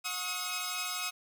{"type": "tone cluster", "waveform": "10% pulse", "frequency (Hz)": [722, 1097, 1270, 2536], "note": ["F#5", "C#6", "D#6", "D#7"], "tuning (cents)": [-43, -18, 35, 32], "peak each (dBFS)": [-33, -34, -28, -32], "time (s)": [0.04, 1.11], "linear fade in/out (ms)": 20, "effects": []}